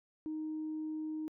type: tone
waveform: sine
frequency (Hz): 311.1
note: D#4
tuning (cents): 0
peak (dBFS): -35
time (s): 0.26-1.28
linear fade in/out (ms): 0
effects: tanh soft clip ceiling -32 dBFS